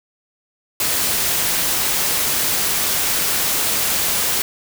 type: noise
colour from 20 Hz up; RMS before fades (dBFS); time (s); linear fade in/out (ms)
white; -19; 0.8-4.42; 2
effects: none